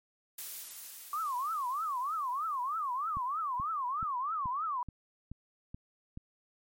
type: noise with exponential decay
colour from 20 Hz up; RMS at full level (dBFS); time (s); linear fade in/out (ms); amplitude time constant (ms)
blue; -40; 0.38-4.16; 5; 820
type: tone with vibrato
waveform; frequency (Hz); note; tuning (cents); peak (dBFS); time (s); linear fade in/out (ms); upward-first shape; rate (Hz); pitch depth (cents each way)
sine; 1135; C#6; +41; -31; 1.13-4.83; 2; triangle; 3.2; 300
type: click train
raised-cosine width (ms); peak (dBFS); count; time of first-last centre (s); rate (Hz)
5; -30; 8; 3.17-6.174; 2.33
effects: MP3 64 kbps